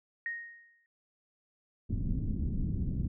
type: tone with exponential decay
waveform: sine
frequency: 1864.7 Hz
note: A#6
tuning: in tune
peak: -31 dBFS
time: 0.26-0.86 s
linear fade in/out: 1 ms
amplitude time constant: 130 ms
type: low-pass noise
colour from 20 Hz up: pink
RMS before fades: -32 dBFS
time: 1.89-3.08 s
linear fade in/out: 10 ms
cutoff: 240 Hz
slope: 24 dB/octave
effects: none